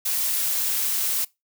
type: noise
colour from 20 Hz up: blue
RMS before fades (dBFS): -24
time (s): 0.05-1.25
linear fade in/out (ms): 10
effects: noise-tail reverb RT60 0.2 s tail -22 dB re dry